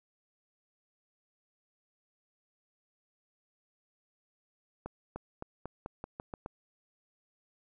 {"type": "accelerating click train", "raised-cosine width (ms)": 1, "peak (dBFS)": -25, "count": 9, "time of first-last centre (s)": [4.86, 6.461], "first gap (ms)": 300, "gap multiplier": 0.88, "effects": []}